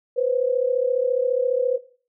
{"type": "tone pair together", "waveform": "sine", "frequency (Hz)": [493.2, 527.8], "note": ["B4", "C5"], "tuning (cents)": [-2, 15], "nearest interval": "minor second", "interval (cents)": 117, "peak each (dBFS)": [-20, -23], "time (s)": [0.16, 1.78], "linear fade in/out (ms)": 20, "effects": ["noise-tail reverb RT60 0.4 s tail -17 dB re dry"]}